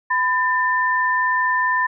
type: tone pair together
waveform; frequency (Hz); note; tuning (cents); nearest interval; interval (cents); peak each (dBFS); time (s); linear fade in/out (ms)
sine; 1004 / 1788.9; B5 / A6; +28 / +28; minor seventh; 1000; -19; 0.1-1.87; 10
effects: none